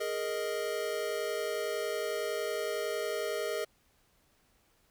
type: chord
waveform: square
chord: Ab suspended second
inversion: none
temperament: equal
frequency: 415.3 / 466.2 / 622.3 Hz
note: Ab4 / Bb4 / Eb5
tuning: 0 / 0 / 0 cents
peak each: -37 / -37 / -37 dBFS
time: 0-3.65 s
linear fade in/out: 10 ms
effects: pink hiss -69 dBFS RMS until 4.9 s